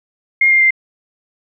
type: tone with pitch steps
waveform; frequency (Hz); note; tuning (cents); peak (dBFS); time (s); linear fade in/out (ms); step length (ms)
sine; 2131 / 2111 / 2092; C7 / C7 / C7; +31 / +15 / -1; -8; 0.41-0.707; 5; 99
effects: none